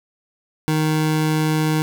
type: tone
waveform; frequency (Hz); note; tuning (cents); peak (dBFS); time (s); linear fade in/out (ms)
25% pulse; 155.56; D#3; 0; -13; 0.68-1.82; 0
effects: none